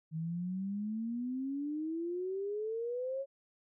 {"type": "exponential sweep", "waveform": "sine", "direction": "up", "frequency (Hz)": [156.5, 554.4], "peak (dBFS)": -34, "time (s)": [0.11, 3.26], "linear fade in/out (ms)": 50, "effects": []}